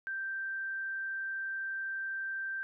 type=tone; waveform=sine; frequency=1568 Hz; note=G6; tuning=in tune; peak=-34 dBFS; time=0.07-2.63 s; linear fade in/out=0 ms; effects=none